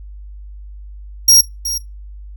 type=tone with echo; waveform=sawtooth; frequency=5620 Hz; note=F8; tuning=10 cents sharp; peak=-3 dBFS; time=1.28-1.41 s; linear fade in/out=5 ms; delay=370 ms; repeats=1; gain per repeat=-13 dB; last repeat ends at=1.78 s; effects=noise-tail reverb RT60 0.2 s tail -19 dB re dry + added 50 Hz sine -31 dBFS peak until 2.36 s